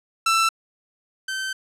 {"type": "tone pair in turn", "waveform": "sawtooth", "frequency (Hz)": [1333, 1544.5], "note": ["E6", "G6"], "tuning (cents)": [19, -26], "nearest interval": "minor third", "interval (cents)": 255, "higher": "second", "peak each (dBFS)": [-13, -22], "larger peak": "first", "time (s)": [[0.26, 0.49], [1.28, 1.53]], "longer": "second", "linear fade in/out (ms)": 5, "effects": ["low-pass 10000 Hz 12 dB/octave"]}